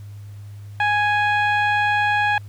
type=tone with low-pass filter; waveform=15% pulse; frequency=830.6 Hz; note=G#5; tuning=in tune; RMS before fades=-19 dBFS; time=0.8-2.38 s; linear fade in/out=2 ms; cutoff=2000 Hz; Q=0.92; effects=added 102 Hz sine -34 dBFS peak until 2.48 s + pink hiss -55 dBFS RMS until 2.48 s